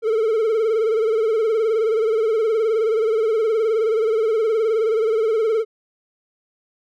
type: tone with vibrato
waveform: triangle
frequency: 442.7 Hz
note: A4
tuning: 11 cents sharp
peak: -14 dBFS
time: 0.02-5.65 s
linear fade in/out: 50 ms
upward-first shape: sine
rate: 19 Hz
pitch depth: 75 cents each way
effects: none